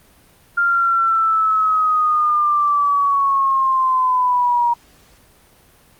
sine linear sweep, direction down, 1400 to 945 Hz, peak -13 dBFS, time 0.57-4.74 s, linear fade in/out 10 ms, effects pink hiss -51 dBFS RMS until 5.99 s + Opus 32 kbps

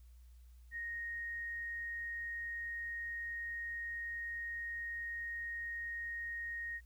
sine tone, 1864.7 Hz, A#6, in tune, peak -39 dBFS, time 0.71-6.81 s, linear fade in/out 50 ms, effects added 60 Hz sine -55 dBFS peak until 6.85 s + white hiss -75 dBFS RMS until 6.85 s

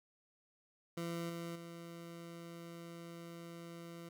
20% pulse tone with level steps, 169.1 Hz, E3, 44 cents sharp, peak -34 / -37 / -43 dBFS, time 0.97-4.09 s, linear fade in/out 5 ms, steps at 1.29 / 1.55 s, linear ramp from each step 10 ms, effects none

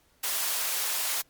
white high-pass noise, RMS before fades -29 dBFS, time 0.23-1.22 s, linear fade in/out 10 ms, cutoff 580 Hz, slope 12 dB/octave, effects pink hiss -65 dBFS RMS until 1.29 s + MP3 96 kbps

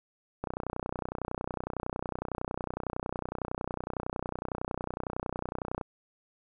click train, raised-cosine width 1 ms, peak -19 dBFS, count 167, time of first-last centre 0.44-5.812 s, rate 30.9 Hz, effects none

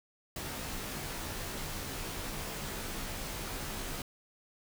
pink noise with comb filter, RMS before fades -39 dBFS, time 0.36-4.02 s, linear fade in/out 2 ms, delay 17 ms, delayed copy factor -0.75, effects none

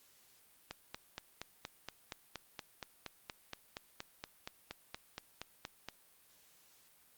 click train, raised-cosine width 0.2 ms, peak -24 dBFS, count 23, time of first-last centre 0.71-5.886 s, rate 4.25 Hz, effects white hiss -66 dBFS RMS until 7.17 s + Opus 48 kbps

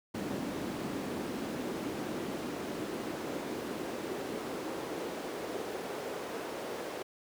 brown noise with high-pass filter sweep, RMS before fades -38 dBFS, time 0.14-7.03 s, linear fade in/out 10 ms, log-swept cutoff 240 to 450 Hz, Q 1.7, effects none

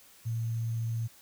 sine tone with sample-and-hold, 114.4 Hz, A#2, 32 cents flat, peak -29 dBFS, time 0.25-1.08 s, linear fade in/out 20 ms, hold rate 6300 Hz, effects white hiss -57 dBFS RMS until 1.21 s

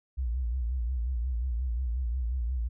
sine tone with vibrato, 61 Hz, B1, 21 cents flat, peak -27 dBFS, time 0.17-2.69 s, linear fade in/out 20 ms, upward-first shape sine, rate 5.6 Hz, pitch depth 130 cents each way, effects none

